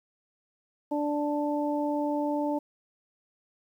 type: harmonic tone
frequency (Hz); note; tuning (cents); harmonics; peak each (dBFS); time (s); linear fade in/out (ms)
293.7; D4; 0; 1 / 2 / 3; -28 / -31 / -33; 0.91-2.59; 10
effects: 10-bit